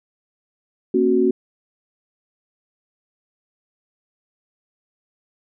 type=chord; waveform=sine; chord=F# major; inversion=first; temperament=equal with one note detuned; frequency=233.1 / 272.1 / 370 Hz; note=A#3 / C#4 / F#4; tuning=0 / -32 / 0 cents; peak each=-21 / -20 / -16 dBFS; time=0.94-1.31 s; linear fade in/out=5 ms; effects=none